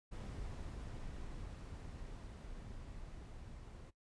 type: noise with level ramp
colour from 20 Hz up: brown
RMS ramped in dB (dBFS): -45 to -52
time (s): 0.11-3.91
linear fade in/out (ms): 20
effects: noise-tail reverb RT60 0.1 s tail -17 dB re dry + resampled to 22050 Hz